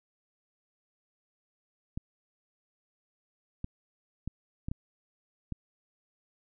clicks, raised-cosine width 5 ms, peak -22 dBFS, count 6, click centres 1.975 / 3.644 / 4.276 / 4.685 / 4.715 / 5.523 s, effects none

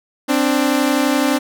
sawtooth tone pair together, 261.9 / 293.7 Hz, C4 / D4, +2 / 0 cents, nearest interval major second, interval 198 cents, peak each -13 dBFS, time 0.28-1.39 s, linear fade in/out 20 ms, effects none

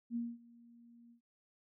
sine tone with ADSR envelope, 235.4 Hz, A#3, 17 cents sharp, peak -33 dBFS, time 0.1-1.21 s, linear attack 58 ms, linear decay 220 ms, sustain -24 dB, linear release 100 ms, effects noise-tail reverb RT60 0.1 s tail -19 dB re dry

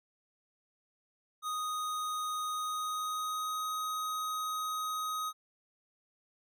square tone with pitch glide, 1244.5 to 1256.8 Hz, D#6 to D#6, 0 to +17 cents, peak -34 dBFS, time 1.42-5.33 s, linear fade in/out 50 ms, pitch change +17 cents, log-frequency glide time 2.49-3.67 s, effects none

